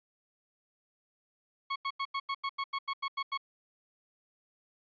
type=tone bursts; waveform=sawtooth; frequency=1101 Hz; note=C#6; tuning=12 cents flat; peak=-27 dBFS; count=12; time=1.7-3.376 s; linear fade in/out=10 ms; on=59 ms; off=88 ms; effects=resampled to 11025 Hz